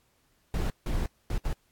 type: noise bursts at uneven times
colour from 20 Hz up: brown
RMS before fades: -28 dBFS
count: 4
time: 0.54-0.7 / 0.86-1.06 / 1.3-1.38 / 1.45-1.53 s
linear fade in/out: 2 ms
effects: pink hiss -69 dBFS RMS until 1.71 s + AAC 64 kbps